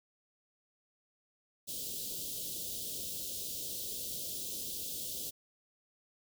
white band-stop noise, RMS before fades -40 dBFS, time 1.67-5.31 s, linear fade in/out 20 ms, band 590 to 3100 Hz, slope 48 dB/octave, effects none

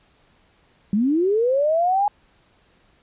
sine linear sweep, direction up, 191.5 to 835 Hz, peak -16 dBFS, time 0.93-2.08 s, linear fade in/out 2 ms, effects pink hiss -59 dBFS RMS until 3.02 s + resampled to 8000 Hz

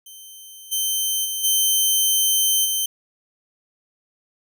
10% pulse tone with level steps, 3100 Hz, G7, 20 cents flat, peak -31 / -12 / -16 / -8 / -12 dBFS, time 0.06-2.86 s, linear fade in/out 5 ms, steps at 0.71 / 1.24 / 1.43 / 2.64 s, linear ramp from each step 20 ms, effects none

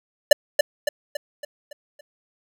square tone with echo, 586 Hz, D5, 4 cents flat, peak -7 dBFS, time 0.31-0.33 s, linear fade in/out 5 ms, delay 280 ms, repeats 6, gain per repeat -6 dB, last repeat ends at 2.01 s, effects none

